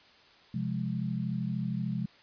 sine chord, F minor, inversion second, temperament equal, 130.81 / 174.61 / 207.7 Hz, C3 / F3 / Ab3, 0 / 0 / 0 cents, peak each -34 dBFS, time 0.54-2.06 s, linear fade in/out 5 ms, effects white hiss -58 dBFS RMS until 2.22 s + resampled to 11025 Hz

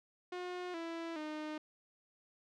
sawtooth tone with pitch steps, 360 / 332 / 306.2 Hz, F#4 / E4 / D#4, -47 / +12 / -28 cents, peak -36 dBFS, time 0.32-1.58 s, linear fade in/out 5 ms, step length 420 ms, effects low-pass 4000 Hz 12 dB/octave

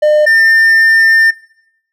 triangle tone pair in turn, 604 / 1801.6 Hz, D5 / A6, +48 / +40 cents, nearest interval octave + perfect fifth, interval 1892 cents, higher second, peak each -4 dBFS, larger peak neither, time 0.02-0.26 / 0.26-1.31 s, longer second, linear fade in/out 10 ms, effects noise-tail reverb RT60 0.8 s tail -22 dB re dry

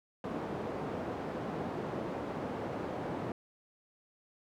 white band-pass noise, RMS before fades -38 dBFS, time 0.24-3.32 s, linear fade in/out 2 ms, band 120 to 590 Hz, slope 12 dB/octave, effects none

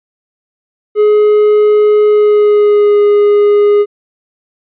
triangle tone with pitch glide, 420.9 to 412.5 Hz, G#4 to G#4, +23 to -12 cents, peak -3 dBFS, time 0.95-3.86 s, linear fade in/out 50 ms, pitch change -35 cents, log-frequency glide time 2.06-2.99 s, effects resampled to 8000 Hz

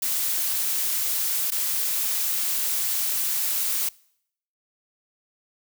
blue noise with dropouts, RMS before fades -25 dBFS, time 0.02-3.89 s, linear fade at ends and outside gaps 5 ms, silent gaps 1.506-1.518 s, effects noise-tail reverb RT60 0.7 s tail -24 dB re dry

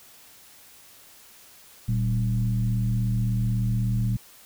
sine tone with frequency modulation, 116.5 Hz, A#2, 1 cent flat, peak -21 dBFS, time 1.88-4.17 s, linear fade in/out 10 ms, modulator 76.4 Hz, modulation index 0.8, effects white hiss -51 dBFS RMS until 4.45 s

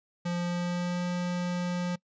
square tone with pitch glide, 174.61 to 177.35 Hz, F3 to F3, 0 to +27 cents, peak -29 dBFS, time 0.25-1.96 s, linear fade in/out 10 ms, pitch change +27 cents, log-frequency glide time 0.37-1.05 s, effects noise-tail reverb RT60 0.1 s tail -23 dB re dry + resampled to 16000 Hz

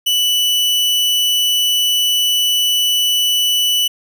40% pulse tone, 2970 Hz, F#7, 6 cents sharp, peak -12 dBFS, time 0.06-3.88 s, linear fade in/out 10 ms, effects none

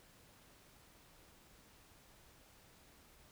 silence, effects pink hiss -64 dBFS RMS until 3.31 s

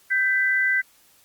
sine tone pair together, 1563.2 / 1993 Hz, G6 / B6, -5 / +15 cents, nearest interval major third, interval 420 cents, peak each -21 dBFS, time 0.1-0.82 s, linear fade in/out 20 ms, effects white hiss -57 dBFS RMS until 1.24 s + Opus 48 kbps

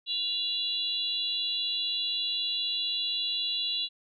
sine tone cluster, 2829 / 3415 / 3960 Hz, F7 / G#7 / B7, +22 / +48 / +4 cents, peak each -35 / -33 / -30 dBFS, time 0.06-3.89 s, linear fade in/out 50 ms, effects none

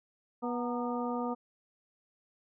harmonic tone with a mistuned harmonic, 243.5 Hz, B3, 24 cents flat, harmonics 1 / 2 / 3 / 4 / 5, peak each -34 / -37 / -39 / -40 / -41 dBFS, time 0.42-1.35 s, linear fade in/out 20 ms, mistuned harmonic 4, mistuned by -79 cents, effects none

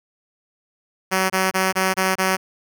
5% pulse tone bursts, 188.7 Hz, F#3, 34 cents sharp, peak -6 dBFS, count 6, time 1.11-2.37 s, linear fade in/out 20 ms, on 190 ms, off 24 ms, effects none

